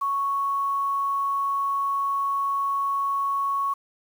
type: tone with quantisation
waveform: sine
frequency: 1109 Hz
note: C#6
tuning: in tune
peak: -22 dBFS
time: 0.01-3.74 s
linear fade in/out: 10 ms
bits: 8
effects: none